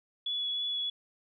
sine tone with vibrato, 3400 Hz, G#7, 40 cents sharp, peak -30 dBFS, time 0.26-0.9 s, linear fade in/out 5 ms, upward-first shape triangle, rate 3.2 Hz, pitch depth 12 cents each way, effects none

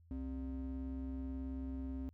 triangle ring-modulated tone, 164.81 Hz, E3, in tune, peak -34 dBFS, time 0.11-2.09 s, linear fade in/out 0 ms, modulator 99.2 Hz, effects added 84 Hz sine -61 dBFS peak until 2.13 s

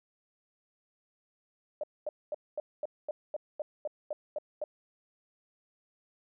sine tone bursts, 600 Hz, D5, 37 cents sharp, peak -31 dBFS, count 12, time 1.81-4.64 s, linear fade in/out 2 ms, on 25 ms, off 230 ms, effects none

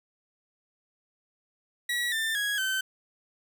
30% pulse tone with pitch steps, 1927 / 1787.6 / 1658.3 / 1538.3 Hz, B6 / A6 / G#6 / G6, -43 / +27 / -3 / -33 cents, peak -24 dBFS, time 1.89-2.81 s, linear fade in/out 5 ms, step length 230 ms, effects none

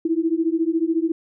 sine beating tone pair, 320.7 / 334.7 Hz, E4 / E4, -48 / +26 cents, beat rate 14 Hz, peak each -21 dBFS, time 0.05-1.12 s, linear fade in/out 5 ms, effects none

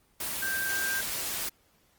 sine tone in noise, 1575 Hz, G6, 8 cents sharp, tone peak -29 dBFS, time 0.42-1.01 s, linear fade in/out 5 ms, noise white, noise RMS -33 dBFS, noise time 0.2-1.49 s, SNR +1 dB, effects pink hiss -66 dBFS RMS until 1.98 s + Opus 24 kbps

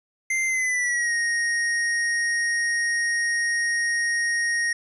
square tone with pitch glide, 2086 to 1869.2 Hz, C7 to A#6, -6 to +4 cents, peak -22 dBFS, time 0.3-4.73 s, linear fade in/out 5 ms, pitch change -190 cents, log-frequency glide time 0.46-1.13 s, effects resampled to 24000 Hz

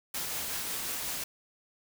white noise with tremolo, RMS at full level -34 dBFS, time 0.14-1.24 s, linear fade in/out 5 ms, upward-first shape triangle, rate 5.5 Hz, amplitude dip 25%, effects none

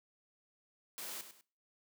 white noise with echo, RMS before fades -44 dBFS, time 0.98-1.21 s, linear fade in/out 0 ms, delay 100 ms, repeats 2, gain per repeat -10 dB, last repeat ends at 1.41 s, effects noise-tail reverb RT60 0.4 s tail -21 dB re dry + high-pass 200 Hz 12 dB/octave

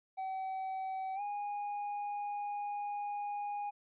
triangle tone with pitch glide, 762 to 821.4 Hz, G5 to G#5, -49 to -19 cents, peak -34 dBFS, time 0.17-3.71 s, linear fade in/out 20 ms, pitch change +130 cents, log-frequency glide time 1.15-1.21 s, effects resampled to 8000 Hz

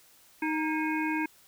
harmonic tone with a mistuned harmonic, 311.1 Hz, D#4, in tune, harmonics 1 / 3 / 5 / 7 / 8, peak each -29 / -34 / -36 / -37 / -38 dBFS, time 0.42-1.26 s, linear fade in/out 5 ms, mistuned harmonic 5, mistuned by +65 cents, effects white hiss -59 dBFS RMS until 1.47 s

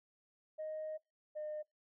sine tone pair in turn, 622.3 / 608.1 Hz, D#5 / D#5, 0 / -40 cents, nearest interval unison, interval 40 cents, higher first, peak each -38 / -38 dBFS, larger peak neither, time 0.58-0.98 / 1.35-1.63 s, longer first, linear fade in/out 20 ms, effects noise-tail reverb RT60 0.2 s tail -25 dB re dry + tanh soft clip ceiling -36 dBFS

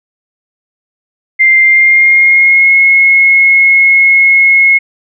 sine tone with pitch glide, 2095 to 2170 Hz, C7 to C#7, +2 to -37 cents, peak -3 dBFS, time 1.39-4.79 s, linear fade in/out 20 ms, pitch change +61 cents, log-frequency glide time 1.61-2.74 s, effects none

